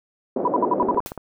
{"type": "band-pass noise", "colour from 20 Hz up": "pink", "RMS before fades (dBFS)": -24, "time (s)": [0.36, 0.99], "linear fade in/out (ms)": 5, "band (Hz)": [250, 660], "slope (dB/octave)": 24}
{"type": "tone bursts", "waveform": "sine", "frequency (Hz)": 983, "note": "B5", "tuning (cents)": -8, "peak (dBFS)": -16, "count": 7, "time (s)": [0.45, 0.999], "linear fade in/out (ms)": 2, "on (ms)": 27, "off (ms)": 60}
{"type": "click train", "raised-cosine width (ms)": 1, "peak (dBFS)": -17, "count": 7, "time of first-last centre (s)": [0.83, 1.177], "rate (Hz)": 17.3}
{"type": "noise with exponential decay", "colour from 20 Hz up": "white", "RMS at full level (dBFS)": -32, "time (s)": [1.06, 1.17], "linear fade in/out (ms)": 0, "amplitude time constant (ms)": 23}
{"effects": []}